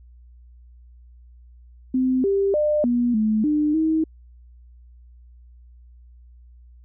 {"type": "tone with pitch steps", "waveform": "sine", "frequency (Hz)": [257.8, 394.9, 600, 241.6, 216.3, 299.9, 317.6], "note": ["C4", "G4", "D5", "B3", "A3", "D4", "D#4"], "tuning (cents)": [-26, 13, 37, -38, -29, 36, 36], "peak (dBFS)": -17, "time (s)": [1.94, 4.04], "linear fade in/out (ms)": 5, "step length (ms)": 300, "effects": ["added 60 Hz sine -45 dBFS peak until 6.84 s"]}